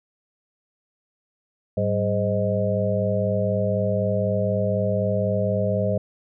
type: harmonic tone with a mistuned harmonic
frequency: 104 Hz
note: G#2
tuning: 3 cents sharp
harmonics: 1 / 2 / 4 / 5 / 6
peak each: -25 / -26 / -31 / -26 / -25 dBFS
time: 1.77-5.98 s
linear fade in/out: 5 ms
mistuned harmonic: 2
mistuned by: -130 cents
effects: none